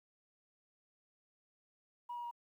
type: tone with pitch steps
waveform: sine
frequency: 964 / 957.3 / 950.7 Hz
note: B5 / A#5 / A#5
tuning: -42 / +46 / +34 cents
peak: -39 dBFS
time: 2.09-2.312 s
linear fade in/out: 10 ms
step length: 74 ms
effects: tanh soft clip ceiling -37 dBFS + 12-bit